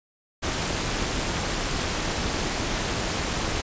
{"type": "noise with amplitude modulation", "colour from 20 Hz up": "pink", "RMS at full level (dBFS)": -24, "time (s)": [0.42, 3.62], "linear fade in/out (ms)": 20, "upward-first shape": "sine", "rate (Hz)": 292, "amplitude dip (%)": 65, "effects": ["resampled to 16000 Hz"]}